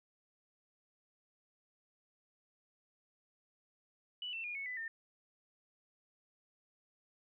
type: tone with pitch steps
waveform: sine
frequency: 2960 / 2683 / 2432 / 2205 / 1998.5 / 1811.6 Hz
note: F#7 / E7 / D#7 / C#7 / B6 / A#6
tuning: 0 / +30 / -40 / -10 / +20 / -50 cents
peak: -39 dBFS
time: 4.22-4.88 s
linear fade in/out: 2 ms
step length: 110 ms
effects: none